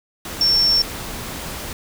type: tone in noise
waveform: sine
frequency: 5440 Hz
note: F8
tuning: 46 cents flat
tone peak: -13 dBFS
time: 0.41-0.82 s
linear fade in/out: 2 ms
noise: pink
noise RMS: -30 dBFS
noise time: 0.25-1.73 s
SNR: +14 dB
effects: none